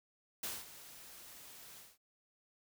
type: noise with ADSR envelope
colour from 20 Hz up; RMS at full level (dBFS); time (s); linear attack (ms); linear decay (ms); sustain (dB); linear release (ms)
white; -39; 0.43-1.98; 5; 210; -15; 200
effects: none